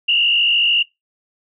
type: tone with frequency modulation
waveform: sine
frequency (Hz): 2827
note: F7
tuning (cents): +20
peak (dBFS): -12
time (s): 0.08-0.83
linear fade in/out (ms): 10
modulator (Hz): 53.7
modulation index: 1.7
effects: noise-tail reverb RT60 0.2 s tail -25 dB re dry